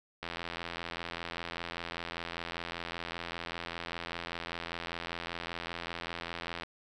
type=click train; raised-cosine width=0.3 ms; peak=-21 dBFS; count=546; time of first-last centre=0.23-6.634 s; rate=85.1 Hz; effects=none